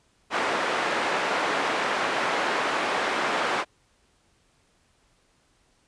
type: band-pass noise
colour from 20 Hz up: white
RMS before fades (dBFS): -26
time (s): 0.3-3.65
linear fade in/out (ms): 50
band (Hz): 320 to 1600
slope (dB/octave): 12
effects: pink hiss -65 dBFS RMS until 5.87 s + resampled to 22050 Hz